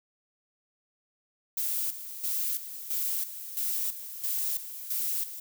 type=noise with tremolo; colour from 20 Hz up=violet; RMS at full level=-30 dBFS; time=1.57-5.4 s; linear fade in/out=5 ms; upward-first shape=square; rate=1.5 Hz; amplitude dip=70%; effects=none